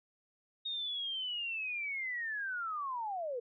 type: linear sweep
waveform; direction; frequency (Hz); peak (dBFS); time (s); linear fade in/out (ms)
sine; down; 3729 to 458.8; -35; 0.65-3.4; 10
effects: none